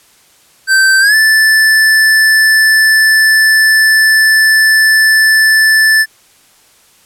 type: tone with pitch glide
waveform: square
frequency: 1554 to 1754.4 Hz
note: G6 to A6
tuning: -16 to -6 cents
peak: -6 dBFS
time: 0.67-6.06 s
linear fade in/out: 50 ms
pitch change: +210 cents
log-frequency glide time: 1-1.15 s
effects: white hiss -47 dBFS RMS until 7.05 s + low-pass 12000 Hz 12 dB/octave